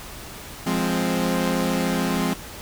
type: chord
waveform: sawtooth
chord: F minor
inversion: none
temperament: equal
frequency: 174.61 / 207.7 / 261.6 Hz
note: F3 / Ab3 / C4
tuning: 0 / 0 / 0 cents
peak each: -21 / -22 / -21 dBFS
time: 0.66-2.34 s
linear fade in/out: 10 ms
effects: pink hiss -38 dBFS RMS until 2.61 s